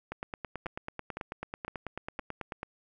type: two click trains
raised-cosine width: 0.5 ms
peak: -21 / -21 dBFS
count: 4 / 24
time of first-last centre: 0.66-2.191 / 0.12-2.631 s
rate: 1.96 / 9.16 Hz
effects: none